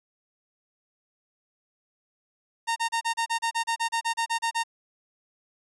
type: tone bursts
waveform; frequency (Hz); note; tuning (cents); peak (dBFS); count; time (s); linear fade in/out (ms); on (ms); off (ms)
sawtooth; 920; A#5; -23; -20; 16; 2.67-4.637; 20; 92; 33
effects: resampled to 24000 Hz